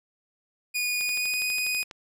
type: tone with pitch glide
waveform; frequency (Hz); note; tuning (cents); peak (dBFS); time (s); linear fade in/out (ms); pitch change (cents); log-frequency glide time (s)
sawtooth; 2458 to 2488; D#7 to D#7; -22 to -1; -22; 0.74-1.84; 20; +21; 0.99-1.42
type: click train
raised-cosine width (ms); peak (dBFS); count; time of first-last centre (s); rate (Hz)
0.2; -23; 12; 1.01-1.912; 12.2
effects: none